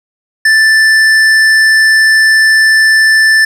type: tone with hard clipping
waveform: sine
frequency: 1763 Hz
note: A6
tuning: 3 cents sharp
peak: -6 dBFS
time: 0.45-3.45 s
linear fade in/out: 5 ms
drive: 10 dB
effects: none